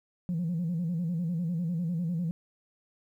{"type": "tone with vibrato", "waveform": "sine", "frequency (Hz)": 170, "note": "F3", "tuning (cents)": -46, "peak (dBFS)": -26, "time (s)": [0.29, 2.31], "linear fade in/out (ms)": 0, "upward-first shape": "square", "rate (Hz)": 10, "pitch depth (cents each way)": 86, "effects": ["tanh soft clip ceiling -25 dBFS", "11-bit"]}